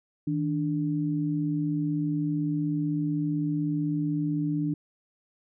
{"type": "tone pair together", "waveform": "sine", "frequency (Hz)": [157.85, 293.7], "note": ["D#3", "D4"], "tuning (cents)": [25, 0], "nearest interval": "major seventh", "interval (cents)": 1075, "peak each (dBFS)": [-28, -27], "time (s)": [0.27, 4.74], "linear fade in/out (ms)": 5, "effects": []}